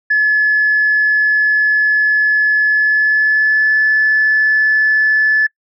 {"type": "tone with pitch glide", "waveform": "sine", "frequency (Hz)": [1714, 1732.9], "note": ["A6", "A6"], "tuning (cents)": [-46, -27], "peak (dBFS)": -8, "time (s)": [0.1, 5.47], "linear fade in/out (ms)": 10, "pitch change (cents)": 19, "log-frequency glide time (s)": [2.65, 3.75], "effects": ["noise-tail reverb RT60 0.1 s tail -25 dB re dry", "tanh soft clip ceiling -5 dBFS"]}